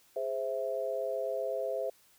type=chord; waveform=sine; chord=Ab augmented; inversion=none; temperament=equal; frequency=415.3 / 523.3 / 659.3 Hz; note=Ab4 / C5 / E5; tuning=0 / 0 / 0 cents; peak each=-38 / -34 / -35 dBFS; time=0.16-1.9 s; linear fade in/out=5 ms; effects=white hiss -64 dBFS RMS until 2.18 s